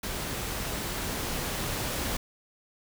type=noise with level ramp; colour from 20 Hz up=pink; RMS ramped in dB=-34 to -31 dBFS; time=0.03-2.17 s; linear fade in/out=5 ms; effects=none